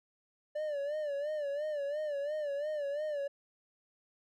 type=tone with vibrato; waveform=triangle; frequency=587.3 Hz; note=D5; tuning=in tune; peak=-31 dBFS; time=0.55-3.28 s; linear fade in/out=10 ms; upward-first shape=sine; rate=2.9 Hz; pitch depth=89 cents each way; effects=none